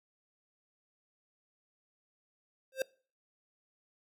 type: tone with exponential growth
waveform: square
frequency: 528 Hz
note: C5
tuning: 16 cents sharp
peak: -27 dBFS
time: 2.72-2.82 s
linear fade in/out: 2 ms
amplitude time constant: 20 ms
effects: noise-tail reverb RT60 0.4 s tail -23 dB re dry